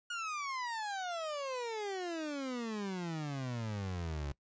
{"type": "exponential sweep", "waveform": "30% pulse", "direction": "down", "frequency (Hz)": [1449, 68.7], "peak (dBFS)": -34, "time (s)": [0.1, 4.32], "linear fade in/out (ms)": 5, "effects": ["noise-tail reverb RT60 0.1 s tail -21 dB re dry", "resampled to 16000 Hz"]}